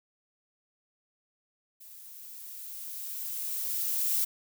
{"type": "noise with level ramp", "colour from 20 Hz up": "violet", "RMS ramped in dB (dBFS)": [-50, -27], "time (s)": [1.8, 4.25], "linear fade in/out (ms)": 10, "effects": []}